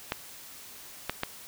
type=clicks; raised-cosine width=0.3 ms; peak=-12 dBFS; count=3; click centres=0.121 / 1.096 / 1.234 s; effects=white hiss -47 dBFS RMS until 1.47 s